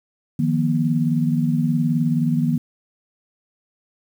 sine chord, Eb suspended second, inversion none, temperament equal with one note detuned, 155.56 / 174.61 / 239.2 Hz, Eb3 / F3 / Bb3, 0 / 0 / +45 cents, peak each -20 / -24 / -20 dBFS, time 0.39-2.58 s, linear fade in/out 5 ms, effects 8-bit

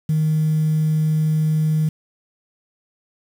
sine tone, 155.56 Hz, D#3, in tune, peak -14 dBFS, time 0.09-1.89 s, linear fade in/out 5 ms, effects tanh soft clip ceiling -12 dBFS + 7-bit

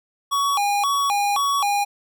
square tone with vibrato, 956 Hz, A#5, 43 cents sharp, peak -19 dBFS, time 0.31-1.85 s, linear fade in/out 20 ms, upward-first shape square, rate 1.9 Hz, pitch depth 280 cents each way, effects none

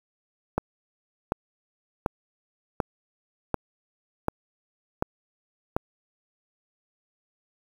click train, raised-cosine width 1 ms, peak -9 dBFS, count 8, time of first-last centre 0.58-5.765 s, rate 1.35 Hz, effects 7-bit

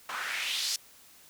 white noise with band-pass filter sweep, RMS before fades -33 dBFS, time 0.09-0.76 s, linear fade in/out 2 ms, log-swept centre 1100 to 5500 Hz, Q 2.4, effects white hiss -56 dBFS RMS until 1.29 s

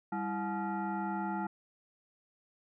sine tone with frequency modulation, 329.6 Hz, E4, in tune, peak -32 dBFS, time 0.12-1.47 s, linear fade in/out 5 ms, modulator 527 Hz, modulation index 1.7, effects none

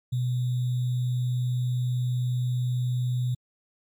sine tone with sample-and-hold, 124.4 Hz, B2, 13 cents sharp, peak -23 dBFS, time 0.12-3.35 s, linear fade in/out 10 ms, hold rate 3675 Hz, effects MP3 96 kbps

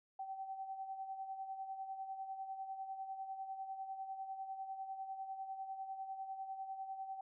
sine tone with tremolo, 771 Hz, G5, 29 cents flat, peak -40 dBFS, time 0.19-7.21 s, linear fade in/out 5 ms, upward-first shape sine, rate 10 Hz, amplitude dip 55%, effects none

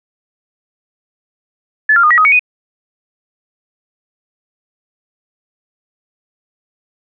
sine tone with pitch steps, 1730 / 1389 / 1223 / 1918 / 1257 / 2239 / 2487 Hz, A6 / F6 / D#6 / A#6 / D#6 / C#7 / D#7, -30 / -10 / -30 / +49 / +17 / +17 / -1 cents, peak -6 dBFS, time 1.89-2.394 s, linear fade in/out 5 ms, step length 72 ms, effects none

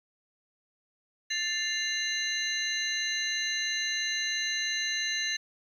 sine tone cluster, 1763 / 2097 / 2803 / 4017 / 6260 Hz, A6 / C7 / F7 / B7 / G8, +3 / +3 / +6 / +29 / -3 cents, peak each -33 / -38 / -37 / -32 / -37 dBFS, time 1.3-5.37 s, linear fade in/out 10 ms, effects 10-bit

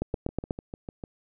two click trains, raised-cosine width 2 ms, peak -14 / -23 dBFS, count 5 / 7, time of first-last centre 0.02-0.508 / 0.14-1.038 s, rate 8.19 / 6.68 Hz, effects none

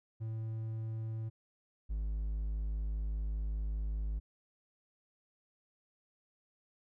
triangle tone pair in turn, 111.3 / 52.53 Hz, A2 / G#1, +20 / +20 cents, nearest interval octave + minor second, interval 1300 cents, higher first, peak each -34 / -31 dBFS, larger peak second, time 0.2-1.3 / 1.89-4.2 s, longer second, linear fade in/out 20 ms, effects none

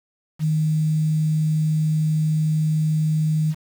sine tone with quantisation, 155.56 Hz, D#3, in tune, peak -17 dBFS, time 0.39-3.55 s, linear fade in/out 50 ms, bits 7, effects none

